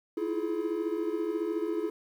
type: tone cluster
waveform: triangle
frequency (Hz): 322.3 / 336.6 / 355.1 / 423.9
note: E4 / E4 / F4 / G#4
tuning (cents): -39 / +36 / +29 / +35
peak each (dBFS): -33 / -31 / -37 / -31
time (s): 0.17-1.9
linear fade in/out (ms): 5
effects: 10-bit